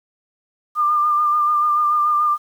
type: tone with vibrato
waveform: sine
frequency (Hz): 1200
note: D6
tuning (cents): +37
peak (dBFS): -14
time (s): 0.75-2.38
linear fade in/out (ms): 50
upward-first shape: sine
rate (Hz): 6.9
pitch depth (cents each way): 27
effects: 8-bit